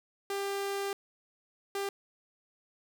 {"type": "tone bursts at uneven times", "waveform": "sawtooth", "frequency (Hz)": 397.1, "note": "G4", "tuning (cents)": 22, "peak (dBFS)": -28, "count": 2, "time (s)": [[0.3, 0.93], [1.75, 1.89]], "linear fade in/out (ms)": 2, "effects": []}